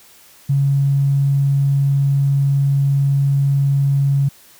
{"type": "tone with tanh clipping", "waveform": "triangle", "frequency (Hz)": 139.1, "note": "C#3", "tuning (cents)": 6, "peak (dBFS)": -12, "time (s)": [0.49, 4.29], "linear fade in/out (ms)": 10, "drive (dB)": 3, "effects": ["white hiss -47 dBFS RMS until 4.59 s"]}